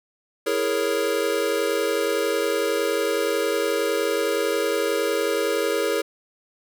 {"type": "chord", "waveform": "square", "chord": "A# half-diminished seventh", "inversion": "second", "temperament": "equal", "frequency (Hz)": [329.6, 415.3, 466.2, 554.4], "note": ["E4", "G#4", "A#4", "C#5"], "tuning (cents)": [0, 0, 0, 0], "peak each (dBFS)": [-31, -26, -26, -28], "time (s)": [0.46, 6.02], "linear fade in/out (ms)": 10, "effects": []}